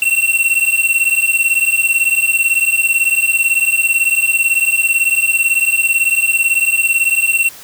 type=beating tone pair; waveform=square; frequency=2710 / 2728 Hz; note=E7 / F7; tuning=+47 / -41 cents; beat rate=18 Hz; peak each=-15 dBFS; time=0.02-7.49 s; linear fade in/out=2 ms; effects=white hiss -36 dBFS RMS until 7.63 s